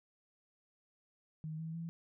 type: tone with pitch steps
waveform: sine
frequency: 156.7 / 161.48 / 166.4 Hz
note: D#3 / E3 / E3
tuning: +13 / -35 / +17 cents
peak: -39 dBFS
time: 1.44-1.89 s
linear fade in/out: 0 ms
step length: 150 ms
effects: none

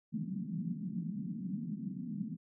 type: band-pass noise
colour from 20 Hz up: white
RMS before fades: -39 dBFS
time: 0.12-2.37 s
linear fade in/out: 20 ms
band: 160 to 230 Hz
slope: 48 dB/octave
effects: none

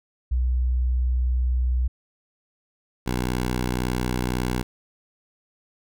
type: tone pair in turn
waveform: sine / 10% pulse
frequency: 62.2 / 61.89 Hz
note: B1 / B1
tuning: +13 / +4 cents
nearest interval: unison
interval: 9 cents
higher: first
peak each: -19 / -15 dBFS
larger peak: second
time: 0.31-1.88 / 3.06-4.63 s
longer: neither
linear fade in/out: 10 ms
effects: none

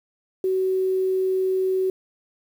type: tone with quantisation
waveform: sine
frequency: 376.4 Hz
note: F#4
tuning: 30 cents sharp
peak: -19 dBFS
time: 0.44-1.9 s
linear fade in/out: 2 ms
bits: 8
effects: none

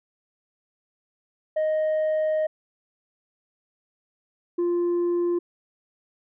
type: tone pair in turn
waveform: sine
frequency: 622.3 / 348.2 Hz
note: D#5 / F4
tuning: 0 / -5 cents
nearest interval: minor seventh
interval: 1005 cents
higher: first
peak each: -18 dBFS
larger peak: neither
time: 1.56-2.47 / 4.58-5.39 s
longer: first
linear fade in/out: 10 ms
effects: tanh soft clip ceiling -20 dBFS

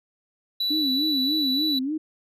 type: tone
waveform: triangle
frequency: 3951 Hz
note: B7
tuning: in tune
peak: -21 dBFS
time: 0.6-1.79 s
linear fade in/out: 5 ms
type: tone with vibrato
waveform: sine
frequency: 284.1 Hz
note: C#4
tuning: 43 cents sharp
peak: -24 dBFS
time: 0.7-1.98 s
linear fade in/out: 10 ms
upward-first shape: sine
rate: 3.4 Hz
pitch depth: 170 cents each way
effects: resampled to 32000 Hz

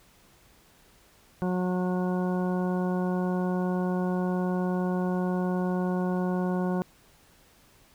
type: harmonic tone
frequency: 181.9 Hz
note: F#3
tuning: 29 cents flat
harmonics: 1 / 2 / 3 / 4 / 5 / 6 / 8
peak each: -26 / -32 / -36 / -38 / -40 / -42 / -44 dBFS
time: 1.42-6.82 s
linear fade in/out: 0 ms
effects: pink hiss -59 dBFS RMS until 7.94 s

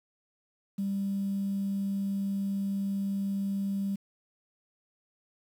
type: tone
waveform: sine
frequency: 197.4 Hz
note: G3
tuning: 12 cents sharp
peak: -27 dBFS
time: 0.78-3.96 s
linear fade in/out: 10 ms
effects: tanh soft clip ceiling -24 dBFS + 9-bit

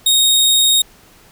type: tone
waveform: sawtooth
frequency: 3732 Hz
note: A#7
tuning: 1 cent sharp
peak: -7 dBFS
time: 0.06-0.82 s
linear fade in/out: 5 ms
effects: pink hiss -47 dBFS RMS until 1.31 s

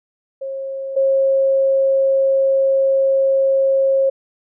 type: tone pair in turn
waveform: sine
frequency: 540 / 540 Hz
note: C#5 / C#5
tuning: -45 / -45 cents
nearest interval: unison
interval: 0 cents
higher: neither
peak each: -23 / -12 dBFS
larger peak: second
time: 0.41-0.96 / 0.96-4.1 s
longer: second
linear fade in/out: 10 ms
effects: none

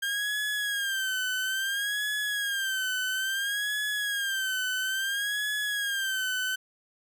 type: tone with vibrato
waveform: 30% pulse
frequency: 1600 Hz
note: G6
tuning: 35 cents sharp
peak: -25 dBFS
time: 0.02-6.56 s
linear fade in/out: 10 ms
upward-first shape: sine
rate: 0.59 Hz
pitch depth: 100 cents each way
effects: none

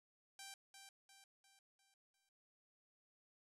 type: tone with echo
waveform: 5% pulse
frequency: 784 Hz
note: G5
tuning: in tune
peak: -40 dBFS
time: 0.39-0.54 s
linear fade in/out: 2 ms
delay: 350 ms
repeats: 5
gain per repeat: -6 dB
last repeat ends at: 2.29 s
effects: resampled to 32000 Hz

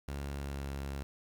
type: tone with pitch glide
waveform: sawtooth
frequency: 70.2 to 69.07 Hz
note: C#2 to C#2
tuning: +22 to -6 cents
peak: -33 dBFS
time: 0.08-1.03 s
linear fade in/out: 0 ms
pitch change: -28 cents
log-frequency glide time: 0.32-0.73 s
effects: 10-bit

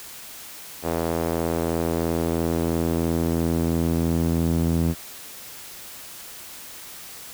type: tone with band-pass filter sweep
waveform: sawtooth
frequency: 83 Hz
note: E2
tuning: 12 cents sharp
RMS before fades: -23 dBFS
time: 0.82-4.95 s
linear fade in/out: 50 ms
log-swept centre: 560 to 200 Hz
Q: 1.1
effects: white hiss -40 dBFS RMS until 7.33 s

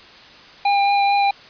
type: tone with vibrato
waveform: square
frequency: 803 Hz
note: G5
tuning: 41 cents sharp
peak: -15 dBFS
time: 0.65-1.31 s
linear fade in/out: 5 ms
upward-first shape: triangle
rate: 4.5 Hz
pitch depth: 13 cents each way
effects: white hiss -43 dBFS RMS until 1.49 s + resampled to 11025 Hz

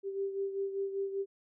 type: beating tone pair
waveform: sine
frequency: 392 / 397.1 Hz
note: G4 / G4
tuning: 0 / +22 cents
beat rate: 5.1 Hz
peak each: -33 / -40 dBFS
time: 0.03-1.26 s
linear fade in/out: 50 ms
effects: none

